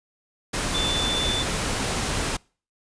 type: tone in noise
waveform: sine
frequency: 3520 Hz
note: A7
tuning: in tune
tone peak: -24 dBFS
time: 0.74-1.43 s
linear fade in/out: 10 ms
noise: pink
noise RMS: -26 dBFS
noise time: 0.53-2.37 s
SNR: -1 dB
effects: noise-tail reverb RT60 0.4 s tail -26 dB re dry + resampled to 22050 Hz